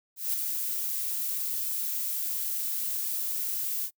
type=noise with ADSR envelope; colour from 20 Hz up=violet; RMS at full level=-27 dBFS; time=0.16-3.91 s; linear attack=180 ms; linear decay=3 ms; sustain=-4 dB; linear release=69 ms; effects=noise-tail reverb RT60 0.1 s tail -26 dB re dry